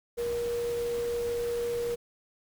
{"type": "tone in noise", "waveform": "sine", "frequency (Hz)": 474.3, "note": "A#4", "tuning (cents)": 30, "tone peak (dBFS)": -28, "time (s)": [0.17, 1.96], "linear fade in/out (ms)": 20, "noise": "pink", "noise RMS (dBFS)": -43, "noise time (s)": [0.17, 1.96], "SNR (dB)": 12, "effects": []}